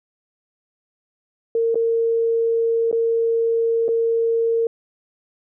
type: tone with dropouts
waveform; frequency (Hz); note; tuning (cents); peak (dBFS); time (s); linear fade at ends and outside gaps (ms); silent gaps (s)
sine; 458.5; A#4; -29; -16; 1.55-4.67; 2; 1.745-1.755 / 2.914-2.927 / 3.882-3.888
effects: none